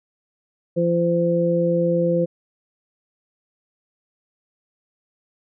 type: harmonic tone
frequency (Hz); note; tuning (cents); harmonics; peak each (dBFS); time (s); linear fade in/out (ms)
171.3; F3; -33; 1 / 2 / 3; -21 / -24 / -19; 0.76-2.26; 20
effects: none